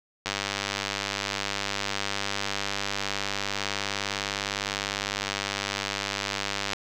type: click train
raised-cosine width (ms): 0.2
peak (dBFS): -10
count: 647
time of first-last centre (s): 0.26-6.733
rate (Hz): 99.8
effects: none